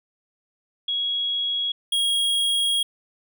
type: tone pair in turn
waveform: sine / square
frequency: 3322 / 3288 Hz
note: G#7 / G#7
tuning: 0 / -18 cents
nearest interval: unison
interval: 18 cents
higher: first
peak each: -22 / -20 dBFS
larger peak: second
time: 0.88-1.72 / 1.92-2.83 s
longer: second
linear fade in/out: 5 ms
effects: none